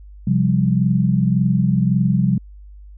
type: chord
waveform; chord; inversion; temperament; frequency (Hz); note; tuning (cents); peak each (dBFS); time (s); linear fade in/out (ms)
sine; C suspended fourth; none; just; 130.81 / 174.42 / 196.22; C3 / F3 / G3; 0 / -2 / +2; -18; 0.27-2.38; 5
effects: added 50 Hz sine -37 dBFS peak until 2.97 s